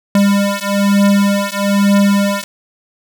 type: beating tone pair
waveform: square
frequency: 200 / 201.1 Hz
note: G3 / G3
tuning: +35 / +44 cents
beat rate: 1.1 Hz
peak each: -14 dBFS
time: 0.15-2.44 s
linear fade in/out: 2 ms
effects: none